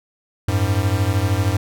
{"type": "beating tone pair", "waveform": "square", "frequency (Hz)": [92.5, 105.5], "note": ["F#2", "G#2"], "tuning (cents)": [0, 28], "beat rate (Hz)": 13, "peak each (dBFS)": -20, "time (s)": [0.48, 1.57], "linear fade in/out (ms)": 5, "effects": []}